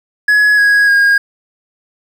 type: tone with pitch steps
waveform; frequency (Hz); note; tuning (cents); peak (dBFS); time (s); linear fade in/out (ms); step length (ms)
triangle; 1686 / 1657 / 1628.6; G#6 / G#6 / G#6; +26 / -4 / -34; -5; 0.28-1.18; 5; 300
effects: 7-bit